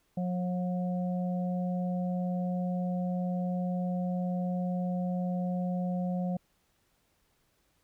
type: harmonic tone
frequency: 180.2 Hz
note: F#3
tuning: 45 cents flat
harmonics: 1 / 3 / 4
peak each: -29 / -39 / -41 dBFS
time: 0.17-6.37 s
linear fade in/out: 5 ms
effects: pink hiss -72 dBFS RMS until 7.83 s

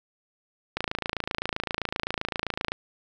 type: click train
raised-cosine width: 0.3 ms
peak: -11 dBFS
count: 55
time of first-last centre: 0.77-2.719 s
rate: 27.7 Hz
effects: none

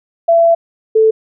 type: tone pair in turn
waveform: sine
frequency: 671 / 440.1 Hz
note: E5 / A4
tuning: +31 / 0 cents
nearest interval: perfect fifth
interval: 731 cents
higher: first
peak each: -6 dBFS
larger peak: neither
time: 0.28-0.55 / 0.95-1.11 s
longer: first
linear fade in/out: 10 ms
effects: none

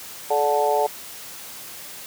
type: harmonic tone with a mistuned harmonic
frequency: 146.3 Hz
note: D3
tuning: 6 cents flat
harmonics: 3 / 4 / 5 / 6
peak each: -23 / -23 / -23 / -23 dBFS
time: 0.3-0.87 s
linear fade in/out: 10 ms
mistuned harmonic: 3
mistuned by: -29 cents
effects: white hiss -38 dBFS RMS until 2.06 s + high-pass 80 Hz 12 dB/octave

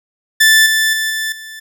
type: tone with level steps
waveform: sawtooth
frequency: 1760 Hz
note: A6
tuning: in tune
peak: -3 / -8 / -12 / -14 / -26 dBFS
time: 0.4-1.6 s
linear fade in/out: 10 ms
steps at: 0.66 / 0.93 / 1.1 / 1.32 s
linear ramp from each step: 2 ms
effects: none

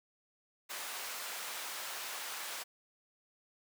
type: high-pass noise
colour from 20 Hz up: pink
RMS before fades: -42 dBFS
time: 0.69-2.64 s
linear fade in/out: 20 ms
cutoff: 890 Hz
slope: 12 dB/octave
effects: none

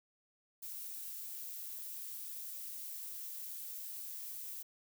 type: noise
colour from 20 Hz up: violet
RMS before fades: -45 dBFS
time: 0.62-4.63 s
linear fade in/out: 10 ms
effects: none

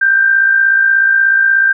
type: tone with amplitude modulation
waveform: sine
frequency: 1575 Hz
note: G6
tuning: 8 cents sharp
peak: -5 dBFS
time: 0.01-1.73 s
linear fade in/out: 10 ms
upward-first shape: sine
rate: 56.6 Hz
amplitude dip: 50%
effects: none

